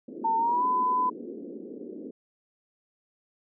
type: band-pass noise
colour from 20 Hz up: pink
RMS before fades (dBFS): -40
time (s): 0.08-2.11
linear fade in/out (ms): 5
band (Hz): 220 to 470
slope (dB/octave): 48
type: tone with pitch glide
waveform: sine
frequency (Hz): 900 to 1004.4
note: A5 to B5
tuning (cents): +39 to +29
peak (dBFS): -22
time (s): 0.24-1.1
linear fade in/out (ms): 10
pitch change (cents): +190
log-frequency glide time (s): 0.36-0.65
effects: none